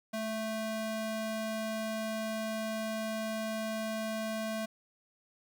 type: ring-modulated tone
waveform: square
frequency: 440 Hz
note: A4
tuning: in tune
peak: -31 dBFS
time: 0.13-4.66 s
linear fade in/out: 10 ms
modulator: 222 Hz
effects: none